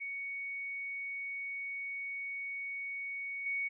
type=tone with level steps; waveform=sine; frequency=2230 Hz; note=C#7; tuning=10 cents sharp; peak=-37 / -32 dBFS; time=0-3.69 s; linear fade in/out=20 ms; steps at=3.46 s; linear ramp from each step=2 ms; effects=none